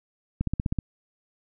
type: click train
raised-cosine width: 5 ms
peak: -13 dBFS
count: 7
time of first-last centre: 0.41-0.787 s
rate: 15.9 Hz
effects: none